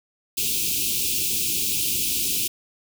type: band-stop noise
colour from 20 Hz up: white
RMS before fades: -24 dBFS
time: 0.37-2.48 s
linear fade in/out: 10 ms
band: 420 to 2400 Hz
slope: 96 dB/octave
effects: none